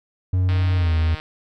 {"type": "tone with pitch glide", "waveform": "triangle", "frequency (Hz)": [92, 81.02], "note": ["F#2", "E2"], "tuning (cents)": [-9, -29], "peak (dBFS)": -14, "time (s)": [0.33, 1.15], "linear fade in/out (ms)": 5, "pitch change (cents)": -220, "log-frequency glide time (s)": [0.75, 0.92]}
{"type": "click train", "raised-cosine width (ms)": 0.3, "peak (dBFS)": -18, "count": 111, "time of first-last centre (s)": [0.49, 1.2], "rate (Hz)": 155}
{"effects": []}